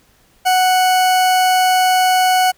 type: tone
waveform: 40% pulse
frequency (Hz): 740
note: F#5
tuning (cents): 0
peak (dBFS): -10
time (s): 0.45-2.52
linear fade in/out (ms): 20
effects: pink hiss -54 dBFS RMS until 2.57 s